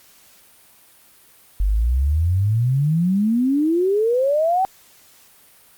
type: exponential sweep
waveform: sine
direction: up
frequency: 46.25 to 782 Hz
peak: -15 dBFS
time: 1.6-4.65 s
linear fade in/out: 0 ms
effects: white hiss -51 dBFS RMS until 5.77 s + Opus 48 kbps